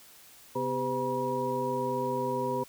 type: tone cluster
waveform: sine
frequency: 131.1 / 250 / 396.3 / 509 / 962 Hz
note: C3 / B3 / G4 / C5 / B5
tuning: +4 / +21 / +19 / -48 / -46 cents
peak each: -39 / -36 / -34 / -33 / -32 dBFS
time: 0.55-2.64 s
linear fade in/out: 10 ms
effects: white hiss -54 dBFS RMS until 2.68 s